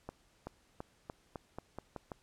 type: accelerating click train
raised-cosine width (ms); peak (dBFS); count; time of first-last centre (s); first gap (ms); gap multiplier
1; -27; 9; 0.09-2.118; 380; 0.88
effects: pink hiss -69 dBFS RMS until 2.22 s + low-pass 10000 Hz 12 dB/octave